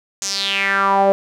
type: tone with band-pass filter sweep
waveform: sawtooth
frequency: 196.8 Hz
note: G3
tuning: 7 cents sharp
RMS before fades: -17 dBFS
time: 0.22-1.12 s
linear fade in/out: 0 ms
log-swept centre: 6800 to 570 Hz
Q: 5
effects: none